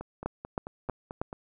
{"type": "two click trains", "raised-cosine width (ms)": 1, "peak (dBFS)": [-16, -24], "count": [4, 7], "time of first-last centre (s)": [[0.26, 1.215], [0.01, 1.329]], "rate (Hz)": [3.14, 4.55], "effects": []}